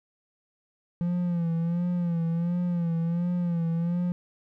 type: tone with vibrato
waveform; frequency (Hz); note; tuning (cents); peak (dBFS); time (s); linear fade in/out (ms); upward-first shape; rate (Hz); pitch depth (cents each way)
triangle; 171.3; F3; -33; -22; 1.01-4.12; 0; sine; 1.4; 61
effects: none